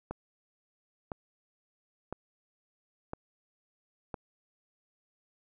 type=click train; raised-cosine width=1 ms; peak=-22 dBFS; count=5; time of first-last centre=0.11-4.142 s; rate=0.992 Hz; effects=none